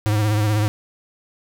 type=tone with vibrato; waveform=square; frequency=106 Hz; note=G#2; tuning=36 cents sharp; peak=-17 dBFS; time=0.06-0.68 s; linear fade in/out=0 ms; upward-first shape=triangle; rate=16 Hz; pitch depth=58 cents each way; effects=none